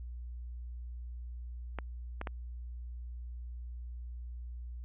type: clicks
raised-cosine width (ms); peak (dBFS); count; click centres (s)
0.5; -22; 3; 1.787 / 2.214 / 2.272
effects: added 60 Hz sine -40 dBFS peak until 4.84 s + resampled to 8000 Hz